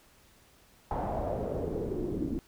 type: noise with low-pass filter sweep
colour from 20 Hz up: pink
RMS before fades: -33 dBFS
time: 0.91-2.39 s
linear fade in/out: 0 ms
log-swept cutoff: 840 to 280 Hz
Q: 4
effects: pink hiss -61 dBFS RMS until 2.47 s